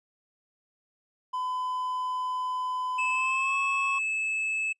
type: tone with pitch glide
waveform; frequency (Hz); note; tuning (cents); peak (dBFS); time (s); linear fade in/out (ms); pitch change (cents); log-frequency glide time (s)
triangle; 1010 to 1095.1; B5 to C#6; +39 to -21; -27; 1.33-3.99; 10; +140; 3.1-3.56
type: tone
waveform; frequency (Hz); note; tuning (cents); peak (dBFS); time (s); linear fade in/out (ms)
triangle; 2607; E7; -20; -25; 2.98-4.73; 10
effects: noise-tail reverb RT60 0.1 s tail -23 dB re dry + resampled to 24000 Hz